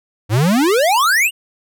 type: exponential sweep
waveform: square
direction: up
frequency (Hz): 97.9 to 2959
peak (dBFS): -12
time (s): 0.29-1.31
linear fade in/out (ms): 50
effects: none